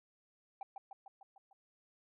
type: tone with echo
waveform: sine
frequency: 784 Hz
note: G5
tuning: in tune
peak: -38 dBFS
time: 0.61-0.63 s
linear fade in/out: 2 ms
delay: 150 ms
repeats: 6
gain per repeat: -4 dB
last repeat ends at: 1.53 s
effects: tanh soft clip ceiling -39 dBFS